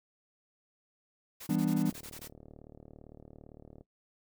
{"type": "noise bursts", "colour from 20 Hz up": "white", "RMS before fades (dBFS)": -46, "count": 10, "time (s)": [1.4, 2.28], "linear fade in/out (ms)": 10, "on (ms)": 70, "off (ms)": 20}
{"type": "chord", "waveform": "triangle", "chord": "E minor seventh", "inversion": "none", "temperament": "just", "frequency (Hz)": [164.81, 197.78, 247.2, 296.7], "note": ["E3", "G3", "B3", "D4"], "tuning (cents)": [0, 16, 2, 18], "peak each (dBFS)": -30, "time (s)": [1.49, 1.9], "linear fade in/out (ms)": 5}
{"type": "click train", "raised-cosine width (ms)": 2, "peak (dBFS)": -37, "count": 73, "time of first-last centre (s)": [1.9, 3.81], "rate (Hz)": 37.7}
{"effects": ["noise-tail reverb RT60 0.1 s tail -17 dB re dry"]}